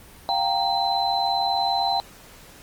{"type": "tone cluster", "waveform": "sine", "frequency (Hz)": [701, 781, 928, 4043], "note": ["F5", "G5", "A#5", "B7"], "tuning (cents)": [6, -7, -8, 40], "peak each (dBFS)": [-27, -23, -28, -26], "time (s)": [0.29, 2], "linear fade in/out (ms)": 0, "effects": ["pink hiss -47 dBFS RMS until 2.62 s", "Opus 32 kbps"]}